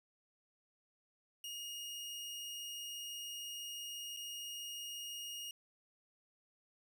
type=tone with dropouts; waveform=sawtooth; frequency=2861 Hz; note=F7; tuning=41 cents sharp; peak=-40 dBFS; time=1.44-5.51 s; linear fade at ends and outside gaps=2 ms; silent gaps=4.165-4.17 s; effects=none